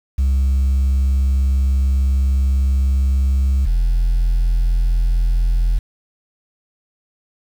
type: tone pair in turn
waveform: sine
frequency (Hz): 66.9 / 42.14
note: C2 / E1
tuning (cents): +39 / +39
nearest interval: minor sixth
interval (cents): 800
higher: first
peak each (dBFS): -10 / -10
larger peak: neither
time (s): 0.18-3.66 / 3.66-5.79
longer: first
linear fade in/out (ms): 10
effects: tanh soft clip ceiling -12 dBFS + 7-bit